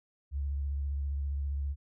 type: tone with vibrato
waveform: sine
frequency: 70.3 Hz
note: C#2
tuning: 25 cents sharp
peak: -30 dBFS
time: 0.31-1.76 s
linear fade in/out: 50 ms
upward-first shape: sine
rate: 15 Hz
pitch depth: 41 cents each way
effects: none